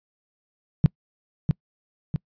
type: tone with echo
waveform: sine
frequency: 152.9 Hz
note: D#3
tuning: 30 cents flat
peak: -10 dBFS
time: 0.84-0.86 s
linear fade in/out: 0 ms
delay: 650 ms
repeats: 2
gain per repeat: -5 dB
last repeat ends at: 2.16 s
effects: noise-tail reverb RT60 0.1 s tail -25 dB re dry + resampled to 11025 Hz